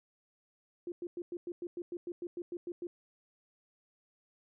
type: tone bursts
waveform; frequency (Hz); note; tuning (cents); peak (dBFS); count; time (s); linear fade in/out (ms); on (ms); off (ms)
sine; 349.2; F4; 0; -36; 14; 0.87-2.87; 2; 50; 100
effects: none